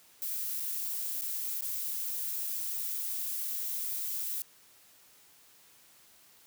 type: noise with dropouts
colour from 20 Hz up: violet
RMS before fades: -35 dBFS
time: 0.22-4.42 s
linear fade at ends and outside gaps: 0 ms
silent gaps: 0.598-0.603 / 1.211-1.22 / 1.609-1.623 s
effects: white hiss -60 dBFS RMS until 6.46 s + high-pass 60 Hz 12 dB/octave